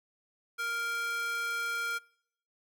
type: tone with high-pass filter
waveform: square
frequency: 466.2 Hz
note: A#4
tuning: in tune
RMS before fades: -34 dBFS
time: 0.58-1.99 s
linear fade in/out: 20 ms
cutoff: 1500 Hz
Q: 2.7
effects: noise-tail reverb RT60 0.7 s tail -24 dB re dry